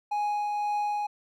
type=tone with tremolo; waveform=triangle; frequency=830.6 Hz; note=G#5; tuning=in tune; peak=-23 dBFS; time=0.11-1.07 s; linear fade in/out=10 ms; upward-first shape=triangle; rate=1.9 Hz; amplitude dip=25%; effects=none